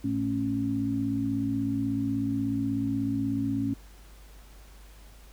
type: tone cluster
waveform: sine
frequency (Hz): 109.4 / 218.7 / 275.1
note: A2 / A3 / C#4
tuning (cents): -9 / -10 / -13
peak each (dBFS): -33 / -33 / -27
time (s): 0.04-3.74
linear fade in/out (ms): 5
effects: added 50 Hz sine -48 dBFS peak until 5.32 s + pink hiss -56 dBFS RMS until 5.32 s